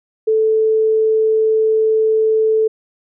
sine tone, 438.8 Hz, A4, 5 cents flat, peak -11 dBFS, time 0.27-2.68 s, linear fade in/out 10 ms, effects none

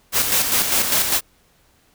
white noise with tremolo, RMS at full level -17 dBFS, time 0.12-1.21 s, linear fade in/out 50 ms, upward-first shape square, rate 5 Hz, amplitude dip 45%, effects pink hiss -58 dBFS RMS until 1.94 s

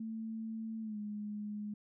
sine tone with pitch glide, 222.6 to 208.9 Hz, A3 to G#3, +20 to +10 cents, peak -38 dBFS, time 0-1.74 s, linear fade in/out 5 ms, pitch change -110 cents, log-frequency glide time 0.81-0.98 s, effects none

